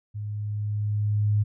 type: tone with level ramp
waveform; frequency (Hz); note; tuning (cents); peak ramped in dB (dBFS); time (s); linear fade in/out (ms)
sine; 104.6; G#2; +13; -30 to -18; 0.14-1.44; 20
effects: none